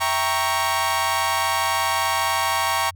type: chord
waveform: sawtooth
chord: E diminished seventh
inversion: none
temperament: equal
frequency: 659.3 / 784 / 932.3 / 1108.7 Hz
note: E5 / G5 / Bb5 / Db6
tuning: 0 / 0 / 0 / 0 cents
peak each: -26 / -23 / -20 / -20 dBFS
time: 0-2.91 s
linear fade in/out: 20 ms
effects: added 90 Hz sine -41 dBFS peak until 2.95 s